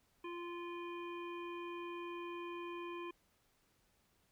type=harmonic tone with a mistuned harmonic; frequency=346.5 Hz; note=F4; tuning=14 cents flat; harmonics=1 / 3 / 5 / 7 / 9; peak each=-44 / -48 / -60 / -53 / -60 dBFS; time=0.24-3.11 s; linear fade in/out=5 ms; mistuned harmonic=7; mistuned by=+16 cents; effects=pink hiss -75 dBFS RMS until 4.31 s